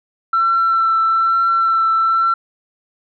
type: tone with vibrato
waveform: sine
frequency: 1342 Hz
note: E6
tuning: 31 cents sharp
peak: -11 dBFS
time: 0.33-2.34 s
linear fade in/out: 5 ms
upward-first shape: triangle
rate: 1.1 Hz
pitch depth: 16 cents each way
effects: tanh soft clip ceiling -8 dBFS